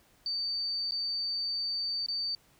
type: tone with dropouts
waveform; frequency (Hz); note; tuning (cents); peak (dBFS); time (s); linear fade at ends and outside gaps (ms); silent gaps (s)
sine; 4591; D8; -40; -30; 0.26-2.35; 1; 0.91-0.92 / 2.062-2.085
effects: pink hiss -64 dBFS RMS until 2.59 s